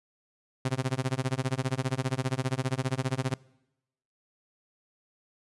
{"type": "tone with tremolo", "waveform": "sawtooth", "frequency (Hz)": 130.81, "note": "C3", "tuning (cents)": 0, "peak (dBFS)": -20, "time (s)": [0.65, 3.34], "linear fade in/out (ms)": 2, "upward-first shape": "sine", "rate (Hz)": 15, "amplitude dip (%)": 100, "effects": ["noise-tail reverb RT60 0.9 s tail -24 dB re dry", "resampled to 24000 Hz"]}